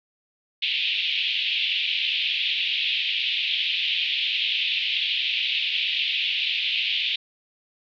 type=band-pass noise; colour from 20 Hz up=pink; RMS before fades=-25 dBFS; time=0.62-7.16 s; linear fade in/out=5 ms; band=2500 to 3700 Hz; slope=48 dB/octave; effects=none